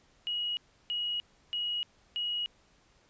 sine tone bursts, 2900 Hz, F#7, 35 cents flat, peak -30 dBFS, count 4, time 0.27-2.46 s, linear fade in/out 0 ms, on 300 ms, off 330 ms, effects pink hiss -65 dBFS RMS until 3.09 s + resampled to 16000 Hz

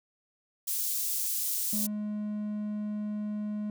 white high-pass noise, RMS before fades -31 dBFS, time 0.67-1.87 s, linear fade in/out 10 ms, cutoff 6400 Hz, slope 12 dB/octave
triangle tone, 210 Hz, G#3, 19 cents sharp, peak -29 dBFS, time 1.73-3.7 s, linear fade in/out 2 ms
effects none

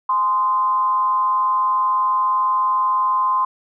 sine tone with frequency modulation, 1037 Hz, C6, 16 cents flat, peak -15 dBFS, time 0.09-3.45 s, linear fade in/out 5 ms, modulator 197 Hz, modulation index 0.37, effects none

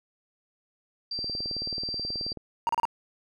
sine tone, 4699 Hz, D8, in tune, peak -30 dBFS, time 1.11-2.33 s, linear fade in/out 5 ms
click train, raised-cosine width 2 ms, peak -26 dBFS, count 23, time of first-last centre 1.19-2.373 s, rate 18.6 Hz
triangle tone bursts, 932.3 Hz, A#5, in tune, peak -20 dBFS, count 4, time 2.67-2.853 s, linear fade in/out 0 ms, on 21 ms, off 33 ms
effects none

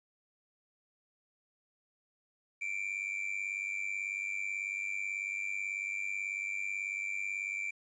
triangle tone with amplitude modulation, 2349 Hz, D7, in tune, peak -29 dBFS, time 2.61-7.71 s, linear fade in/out 10 ms, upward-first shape sine, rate 98.2 Hz, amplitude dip 80%, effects resampled to 22050 Hz + 11-bit

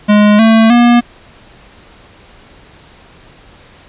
square tone with pitch steps, 208.5 / 223.5 / 239.5 Hz, G#3 / A3 / A#3, +7 / +27 / +47 cents, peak -5 dBFS, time 0.08-1.01 s, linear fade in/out 20 ms, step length 310 ms, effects pink hiss -41 dBFS RMS until 3.88 s + resampled to 8000 Hz

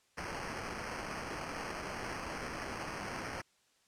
violet noise with sample-and-hold, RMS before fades -41 dBFS, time 0.17-3.42 s, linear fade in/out 10 ms, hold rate 3675 Hz, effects white hiss -71 dBFS RMS until 3.87 s + low-pass 8000 Hz 12 dB/octave

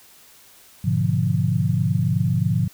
sine chord, G# diminished seventh, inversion none, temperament equal, 103.83 / 123.47 / 146.83 / 174.61 Hz, G#2 / B2 / D3 / F3, 0 / 0 / 0 / 0 cents, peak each -23 dBFS, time 0.84-2.68 s, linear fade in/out 10 ms, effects white hiss -50 dBFS RMS until 2.73 s

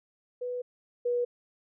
sine tone pair in turn, 493.9 / 485.1 Hz, B4 / B4, 0 / -31 cents, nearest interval unison, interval 31 cents, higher first, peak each -31 / -25 dBFS, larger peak second, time 0.41-0.62 / 1.05-1.25 s, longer first, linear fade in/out 10 ms, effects none

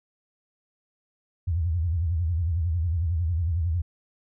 sine tone with vibrato, 83.9 Hz, E2, 31 cents sharp, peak -22 dBFS, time 1.47-3.82 s, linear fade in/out 10 ms, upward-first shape sine, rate 11 Hz, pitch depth 150 cents each way, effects none

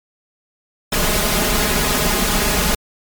pink noise with comb filter, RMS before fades -17 dBFS, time 0.92-2.75 s, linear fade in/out 5 ms, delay 4.8 ms, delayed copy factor +0.75, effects MP3 96 kbps

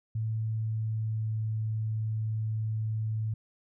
sine tone with pitch glide, 110.6 to 109.58 Hz, A2 to A2, +9 to -7 cents, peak -28 dBFS, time 0.15-3.34 s, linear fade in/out 5 ms, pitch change -16 cents, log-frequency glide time 0.4-1.4 s, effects none

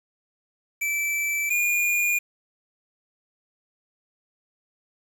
square tone pair in turn, 2322 / 2427 Hz, D7 / D#7, -20 / -44 cents, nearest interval minor second, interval 76 cents, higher second, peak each -24 / -21 dBFS, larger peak second, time 0.81-1.5 / 1.5-2.19 s, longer neither, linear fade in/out 10 ms, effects 8-bit

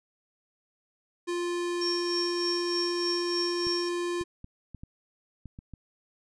square tone, 349.2 Hz, F4, in tune, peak -29 dBFS, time 1.27-4.24 s, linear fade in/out 20 ms
sine tone with tremolo, 5480 Hz, F8, 34 cents flat, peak -27 dBFS, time 1.81-3.89 s, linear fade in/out 5 ms, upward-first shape triangle, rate 3.3 Hz, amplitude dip 70%
clicks, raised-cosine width 5 ms, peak -30 dBFS, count 8, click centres 3.669 / 4.212 / 4.444 / 4.747 / 4.835 / 5.457 / 5.589 / 5.737 s
effects resampled to 22050 Hz

